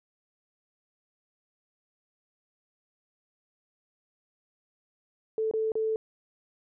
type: tone with dropouts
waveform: sine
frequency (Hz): 440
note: A4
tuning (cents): 0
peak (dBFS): -25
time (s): 5.38-5.96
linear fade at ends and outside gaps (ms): 1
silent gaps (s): 5.512-5.537 / 5.719-5.754
effects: none